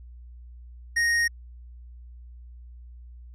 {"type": "tone with hard clipping", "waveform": "triangle", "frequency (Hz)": 1864.7, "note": "A#6", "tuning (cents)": 0, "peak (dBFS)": -22, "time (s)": [0.96, 1.28], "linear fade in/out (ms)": 10, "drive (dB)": 17, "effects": ["added 60 Hz sine -42 dBFS peak until 3.34 s", "low-pass 10000 Hz 12 dB/octave"]}